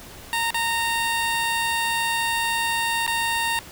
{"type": "tone with dropouts", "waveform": "15% pulse", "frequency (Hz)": 922, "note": "A#5", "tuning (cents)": -19, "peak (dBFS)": -15, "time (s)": [0.33, 3.59], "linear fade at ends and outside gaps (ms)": 0, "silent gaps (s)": [[0.505, 0.544], [3.065, 3.077]], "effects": ["pink hiss -42 dBFS RMS until 3.71 s"]}